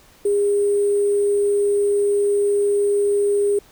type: tone with sample-and-hold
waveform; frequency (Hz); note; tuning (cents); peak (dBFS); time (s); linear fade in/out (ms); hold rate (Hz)
sine; 407; G#4; -35; -15; 0.25-3.59; 5; 8820
effects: pink hiss -51 dBFS RMS until 3.71 s